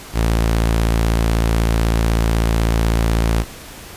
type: tone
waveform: sawtooth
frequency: 56.1 Hz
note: A1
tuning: 34 cents sharp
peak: -10 dBFS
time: 0.13-3.45 s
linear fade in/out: 50 ms
effects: pink hiss -36 dBFS RMS until 3.96 s + resampled to 32000 Hz